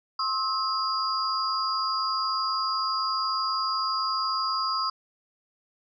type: tone cluster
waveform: sine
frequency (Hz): 1067 / 1295 / 4847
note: C6 / E6 / D#8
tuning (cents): +34 / -31 / -46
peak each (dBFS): -29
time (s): 0.19-4.9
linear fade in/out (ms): 5
effects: none